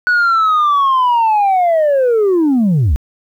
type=linear sweep; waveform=sine; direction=down; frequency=1480 to 55 Hz; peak=-7 dBFS; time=0.07-2.96 s; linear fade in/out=0 ms; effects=tanh soft clip ceiling -8 dBFS + 8-bit